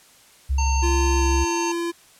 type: tone with vibrato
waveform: sine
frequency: 67 Hz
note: C2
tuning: 42 cents sharp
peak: -18 dBFS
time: 0.49-1.45 s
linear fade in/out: 20 ms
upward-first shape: sine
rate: 2.6 Hz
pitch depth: 15 cents each way
type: harmonic tone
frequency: 908 Hz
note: A#5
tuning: 46 cents flat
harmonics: 1 / 3 / 5 / 7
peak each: -26 / -32 / -37 / -30 dBFS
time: 0.58-1.72 s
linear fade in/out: 5 ms
type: tone with pitch glide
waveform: square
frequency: 344.4 to 340.4 Hz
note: F4 to F4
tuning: -24 to -44 cents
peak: -24 dBFS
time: 0.82-1.92 s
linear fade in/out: 20 ms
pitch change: -20 cents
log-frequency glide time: 1.18-1.23 s
effects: white hiss -52 dBFS RMS until 2.19 s + low-pass 11000 Hz 12 dB/octave